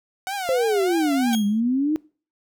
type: tone with vibrato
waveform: sawtooth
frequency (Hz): 740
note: F#5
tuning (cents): 0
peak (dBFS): -22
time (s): 0.27-1.35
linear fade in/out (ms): 0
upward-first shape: triangle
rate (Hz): 3.2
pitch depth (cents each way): 180
type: exponential two-way sweep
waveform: sine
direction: down then up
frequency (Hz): 537 to 200.7 to 317.8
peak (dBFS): -18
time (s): 0.49-1.96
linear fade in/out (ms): 0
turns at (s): 1.46
type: tone with exponential decay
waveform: sawtooth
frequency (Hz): 3262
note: G#7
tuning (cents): -32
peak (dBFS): -21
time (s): 1.33-1.6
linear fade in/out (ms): 0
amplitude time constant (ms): 57
effects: noise-tail reverb RT60 0.4 s tail -24 dB re dry